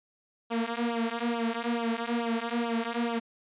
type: tone with flanger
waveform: sawtooth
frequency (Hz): 233.1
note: A#3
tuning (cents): 0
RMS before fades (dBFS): -30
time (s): 0.5-3.2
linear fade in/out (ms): 20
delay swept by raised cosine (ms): 0.47 to 4.77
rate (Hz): 2.3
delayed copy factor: -0.9
effects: resampled to 8000 Hz